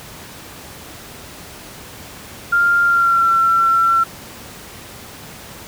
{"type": "tone with pitch glide", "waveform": "sine", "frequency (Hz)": [1396.9, 1351.7], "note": ["F6", "E6"], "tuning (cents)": [0, 43], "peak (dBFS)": -11, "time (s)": [2.52, 4.04], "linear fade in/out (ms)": 10, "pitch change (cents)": -57, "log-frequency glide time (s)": [2.84, 3.29], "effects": ["pink hiss -36 dBFS RMS until 5.67 s", "high-pass 60 Hz 12 dB/octave"]}